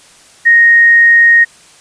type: tone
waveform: sine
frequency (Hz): 1864.7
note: A#6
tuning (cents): 0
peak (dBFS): -3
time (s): 0.45-1.45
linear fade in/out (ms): 20
effects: white hiss -42 dBFS RMS until 1.8 s + resampled to 22050 Hz